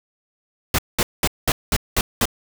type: noise bursts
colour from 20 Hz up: pink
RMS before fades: -18 dBFS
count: 7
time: 0.74-2.255 s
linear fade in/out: 2 ms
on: 45 ms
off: 200 ms
effects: none